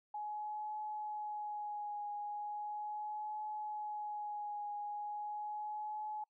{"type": "tone with vibrato", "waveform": "sine", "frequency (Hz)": 839, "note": "G#5", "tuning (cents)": 17, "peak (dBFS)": -39, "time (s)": [0.14, 6.24], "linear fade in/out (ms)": 5, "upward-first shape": "triangle", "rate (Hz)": 0.38, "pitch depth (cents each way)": 25, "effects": ["noise-tail reverb RT60 0.1 s tail -25 dB re dry"]}